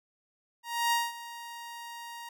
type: tone with ADSR envelope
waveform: sawtooth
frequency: 939 Hz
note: A#5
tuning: 12 cents sharp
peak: -20 dBFS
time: 0.63-2.29 s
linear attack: 290 ms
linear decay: 200 ms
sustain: -17 dB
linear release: 4 ms
effects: none